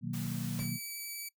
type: chord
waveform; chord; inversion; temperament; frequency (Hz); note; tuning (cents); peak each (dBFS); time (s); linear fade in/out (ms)
sine; B major seventh; none; equal; 123.47 / 155.56 / 185 / 233.1; B2 / D#3 / F#3 / A#3; 0 / 0 / 0 / 0; -39; 0.01-0.79; 50
type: noise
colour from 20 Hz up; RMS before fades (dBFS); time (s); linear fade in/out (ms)
white; -46; 0.13-0.6; 10
type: tone with vibrato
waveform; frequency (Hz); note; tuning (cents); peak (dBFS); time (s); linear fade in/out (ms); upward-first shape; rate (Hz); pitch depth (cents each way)
5% pulse; 2297; D7; -39; -30; 0.59-1.29; 10; sine; 11; 9
type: noise with exponential decay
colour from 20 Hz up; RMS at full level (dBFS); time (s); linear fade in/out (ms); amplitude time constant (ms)
pink; -43; 0.59-0.83; 0; 52
effects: noise-tail reverb RT60 0.1 s tail -20 dB re dry